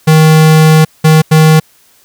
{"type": "tone bursts at uneven times", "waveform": "square", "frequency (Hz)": 157.1, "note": "D#3", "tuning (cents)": 17, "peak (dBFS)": -3, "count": 3, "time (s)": [[0.07, 0.85], [1.04, 1.22], [1.31, 1.6]], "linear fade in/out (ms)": 10, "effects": ["white hiss -47 dBFS RMS until 2.04 s"]}